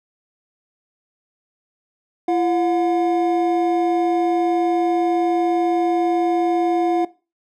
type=tone pair together; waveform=triangle; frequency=339.3 / 721.2 Hz; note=F4 / F#5; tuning=-50 / -45 cents; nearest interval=octave + minor second; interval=1305 cents; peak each=-16 / -18 dBFS; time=2.28-7.05 s; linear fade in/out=5 ms; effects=noise-tail reverb RT60 0.3 s tail -19 dB re dry